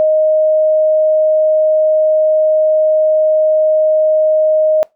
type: tone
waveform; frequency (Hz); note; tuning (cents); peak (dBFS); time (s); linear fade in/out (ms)
sine; 622.3; D#5; 0; -8; 0-4.83; 0
effects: noise-tail reverb RT60 0.2 s tail -22 dB re dry